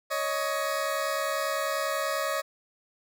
20% pulse tone pair together, 557.9 / 628 Hz, C#5 / D#5, +11 / +16 cents, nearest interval major second, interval 205 cents, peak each -25 dBFS, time 0.1-2.42 s, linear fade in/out 20 ms, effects none

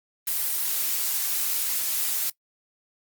blue noise, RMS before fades -26 dBFS, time 0.27-2.3 s, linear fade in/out 5 ms, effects noise-tail reverb RT60 0.1 s tail -22 dB re dry + Opus 32 kbps

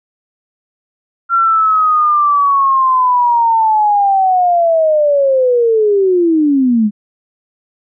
sine linear sweep, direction down, 1375 to 202.3 Hz, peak -8 dBFS, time 1.29-6.91 s, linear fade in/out 50 ms, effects none

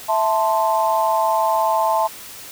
sine chord, A minor, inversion second, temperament equal, 659.3 / 880 / 1046.5 Hz, E5 / A5 / C6, 0 / 0 / 0 cents, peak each -20 / -18 / -22 dBFS, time 0.08-2.08 s, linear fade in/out 20 ms, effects white hiss -37 dBFS RMS until 2.51 s

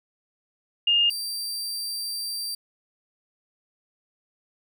sine / sawtooth tone pair in turn, 2828 / 4697 Hz, F7 / D8, +21 / -1 cents, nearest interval major sixth, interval 878 cents, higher second, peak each -17 / -26 dBFS, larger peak first, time 0.87-1.1 / 1.1-2.55 s, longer second, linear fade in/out 5 ms, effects none

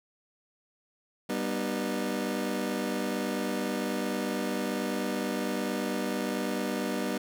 25% pulse chord, G augmented, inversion none, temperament just, 196 / 245 / 306.2 Hz, G3 / B3 / D#4, 0 / -14 / -28 cents, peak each -30 / -29 / -31 dBFS, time 1.29-7.18 s, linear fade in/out 5 ms, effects none

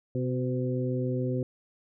harmonic tone with a mistuned harmonic, 127.3 Hz, C3, 47 cents flat, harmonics 1 / 2 / 3 / 4, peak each -29 / -32 / -34 / -35 dBFS, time 0.15-1.43 s, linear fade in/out 2 ms, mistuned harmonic 3, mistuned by -30 cents, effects none

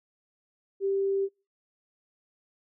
sine tone, 392 Hz, G4, in tune, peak -24 dBFS, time 0.8-1.29 s, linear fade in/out 50 ms, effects noise-tail reverb RT60 0.3 s tail -25 dB re dry

